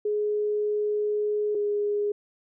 sine tone pair in turn, 419.2 / 413 Hz, G#4 / G#4, +16 / -10 cents, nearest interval unison, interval 26 cents, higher first, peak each -23 dBFS, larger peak neither, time 0.05-1.55 / 1.55-2.12 s, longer first, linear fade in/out 5 ms, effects none

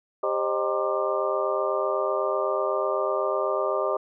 harmonic tone with a mistuned harmonic, 132.3 Hz, C3, 20 cents sharp, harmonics 3 / 4 / 5 / 6 / 7 / 8 / 9, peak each -29 / -29 / -27 / -38 / -36 / -35 / -30 dBFS, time 0.23-3.97 s, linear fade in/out 5 ms, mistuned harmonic 5, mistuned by -120 cents, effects none

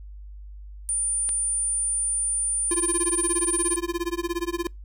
sine tone, 9260 Hz, D9, 25 cents flat, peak -23 dBFS, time 0.89-3.76 s, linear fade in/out 0 ms
click, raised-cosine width 0.2 ms, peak -20 dBFS, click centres 1.291 s
square tone with tremolo, 344.5 Hz, F4, 24 cents flat, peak -23 dBFS, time 2.71-4.67 s, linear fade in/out 2 ms, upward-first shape sine, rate 17 Hz, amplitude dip 100%
effects noise-tail reverb RT60 0.2 s tail -26 dB re dry + added 50 Hz sine -38 dBFS peak until 4.84 s

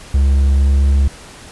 triangle tone with pitch glide, 68.6 to 69.12 Hz, C#2 to C#2, -17 to -4 cents, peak -7 dBFS, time 0.14-1.08 s, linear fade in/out 5 ms, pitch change +13 cents, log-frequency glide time 0.46-0.82 s, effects pink hiss -37 dBFS RMS until 1.51 s + resampled to 24000 Hz

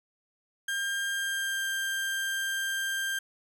35% pulse tone with pitch glide, 1600 to 1586.2 Hz, G6 to G6, +35 to +20 cents, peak -27 dBFS, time 0.68-3.19 s, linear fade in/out 5 ms, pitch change -15 cents, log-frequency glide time 1.11-1.65 s, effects none

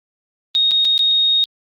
sine tone with dropouts, 3729 Hz, A#7, in tune, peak -12 dBFS, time 0.55-1.44 s, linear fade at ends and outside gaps 0 ms, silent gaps 0.71-0.716 / 0.848-0.851 / 0.979-0.992 s, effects Opus 24 kbps

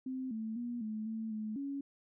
sine tone with pitch steps, 259.7 / 220.8 / 240 / 216.3 / 222.1 / 215.6 / 278.6 Hz, C4 / A3 / B3 / A3 / A3 / A3 / C#4, -13 / +6 / -49 / -29 / +16 / -35 / +9 cents, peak -36 dBFS, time 0.06-1.81 s, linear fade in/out 5 ms, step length 250 ms, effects none

